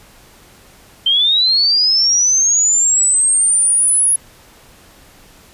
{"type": "linear sweep", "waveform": "sine", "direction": "up", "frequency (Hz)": [3100, 10548], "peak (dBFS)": -10, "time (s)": [1.06, 4.16], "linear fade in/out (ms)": 5, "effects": ["pink hiss -45 dBFS RMS until 5.53 s", "resampled to 32000 Hz"]}